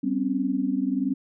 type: tone cluster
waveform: sine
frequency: 195.7 / 255.2 / 276.3 Hz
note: G3 / C4 / C#4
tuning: -3 / -43 / -6 cents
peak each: -29 / -26 / -26 dBFS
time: 0.03-1.14 s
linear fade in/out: 10 ms
effects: none